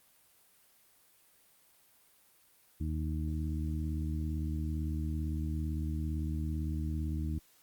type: harmonic tone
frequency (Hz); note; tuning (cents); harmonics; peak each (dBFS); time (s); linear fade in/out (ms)
77.78; D#2; 0; 1 / 2 / 3 / 4; -33 / -39 / -42 / -42; 2.8-7.39; 10
effects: white hiss -65 dBFS RMS until 7.62 s + Opus 32 kbps